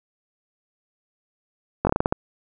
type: slowing click train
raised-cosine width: 1 ms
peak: -5 dBFS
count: 8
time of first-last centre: 1.85-2.125 s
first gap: 20 ms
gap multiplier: 1.22
effects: none